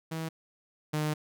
sawtooth tone pair in turn, 161.4 / 152.34 Hz, E3 / D#3, -36 / -36 cents, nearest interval minor second, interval 100 cents, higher first, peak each -29 / -24 dBFS, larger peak second, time 0.11-0.29 / 0.93-1.14 s, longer second, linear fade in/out 10 ms, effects none

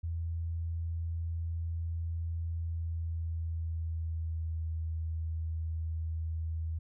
sine tone with pitch glide, 83.1 to 80.78 Hz, E2 to E2, +15 to -35 cents, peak -32 dBFS, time 0.03-6.79 s, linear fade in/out 10 ms, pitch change -50 cents, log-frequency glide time 2.51-4.64 s, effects none

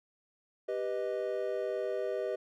triangle chord, G augmented, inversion none, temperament equal, 392 / 493.9 / 622.3 Hz, G4 / B4 / D#5, 0 / 0 / 0 cents, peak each -34 dBFS, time 0.68-2.36 s, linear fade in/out 10 ms, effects none

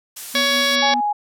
blue noise, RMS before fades -29 dBFS, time 0.16-0.76 s, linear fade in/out 10 ms
triangle tone with tremolo, 246.9 Hz, B3, in tune, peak -23 dBFS, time 0.34-1.01 s, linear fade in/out 10 ms, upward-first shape sine, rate 5.2 Hz, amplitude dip 55%
harmonic tone, 560 Hz, C#5, 18 cents sharp, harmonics 1 / 2 / 3 / 4 / 5 / 6 / 7 / 8 / 9 / 10, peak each -24 / -26 / -23 / -23 / -33 / -22 / -24 / -29 / -30 / -27 dBFS, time 0.35-0.94 s, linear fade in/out 2 ms
sine tone, 830.6 Hz, G#5, in tune, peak -17 dBFS, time 0.82-1.13 s, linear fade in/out 10 ms
effects low-pass 12000 Hz 12 dB/octave

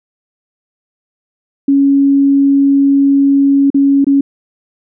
sine tone with dropouts, 277.7 Hz, C#4, 3 cents sharp, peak -6 dBFS, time 1.68-4.21 s, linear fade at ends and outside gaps 5 ms, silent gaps 3.703-3.744 / 4.045-4.067 s, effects none

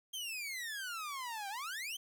sawtooth exponential two-way sweep, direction down then up, 3207 to 772 to 3207 Hz, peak -36 dBFS, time 0.13-1.97 s, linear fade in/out 10 ms, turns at 1.49 s, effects 11-bit

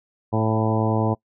harmonic tone with a mistuned harmonic, 110 Hz, A2, in tune, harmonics 1 / 2 / 3 / 4 / 5 / 6 / 7 / 8 / 9, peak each -22 / -25 / -27 / -28 / -29 / -30 / -30 / -31 / -32 dBFS, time 0.32-1.15 s, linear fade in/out 20 ms, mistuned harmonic 6, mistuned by +16 cents, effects noise-tail reverb RT60 0.1 s tail -24 dB re dry

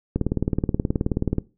click train, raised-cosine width 3 ms, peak -8 dBFS, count 24, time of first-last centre 0.16-1.383 s, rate 18.8 Hz, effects noise-tail reverb RT60 0.3 s tail -20 dB re dry

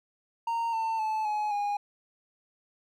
triangle tone with pitch steps, 924 / 896.7 / 870.1 / 844.4 / 819.4 Hz, A#5 / A5 / A5 / G#5 / G#5, -16 / +33 / -20 / +29 / -24 cents, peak -25 dBFS, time 0.47-1.77 s, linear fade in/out 5 ms, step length 260 ms, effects none

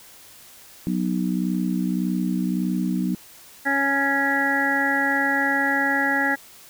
sine chord, B major, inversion second, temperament just, 185.21 / 246.9 / 308.7 Hz, F#3 / B3 / D#4, +2 / 0 / -14 cents, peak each -23 / -26 / -28 dBFS, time 0.87-3.15 s, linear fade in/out 0 ms
harmonic tone, 277.2 Hz, C#4, in tune, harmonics 1 / 2 / 3 / 5 / 6 / 7, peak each -26 / -31 / -26 / -32 / -23 / -24 dBFS, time 3.65-6.36 s, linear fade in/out 20 ms
effects white hiss -47 dBFS RMS until 6.69 s

